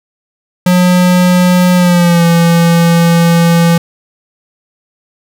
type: tone with pitch glide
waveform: square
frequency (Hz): 180.1 to 169.01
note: F#3 to E3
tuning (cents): -46 to +44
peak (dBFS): -6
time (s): 0.66-3.78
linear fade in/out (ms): 5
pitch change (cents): -110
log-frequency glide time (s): 1.75-2.25
effects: none